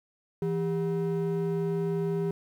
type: ring-modulated tone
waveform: triangle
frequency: 282.9 Hz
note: C#4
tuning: 35 cents sharp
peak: -21 dBFS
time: 0.42-2.31 s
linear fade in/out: 2 ms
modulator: 117 Hz
effects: 10-bit